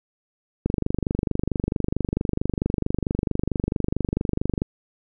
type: click train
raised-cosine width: 3 ms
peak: -9 dBFS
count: 98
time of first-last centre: 0.66-4.619 s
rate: 24.5 Hz
effects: none